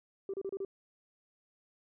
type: tone bursts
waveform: sine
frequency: 390 Hz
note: G4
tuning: 9 cents flat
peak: -33 dBFS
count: 5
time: 0.29-0.649 s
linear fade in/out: 2 ms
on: 47 ms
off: 31 ms
effects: tanh soft clip ceiling -30 dBFS